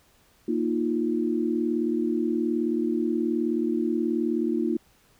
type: chord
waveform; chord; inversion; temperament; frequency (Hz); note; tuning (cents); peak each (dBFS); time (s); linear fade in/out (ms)
sine; Bb suspended fourth; none; just; 233.1 / 310.8 / 349.6; Bb3 / Eb4 / F4; 0 / -2 / +2; -27; 0.48-4.77; 5
effects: pink hiss -61 dBFS RMS until 5.19 s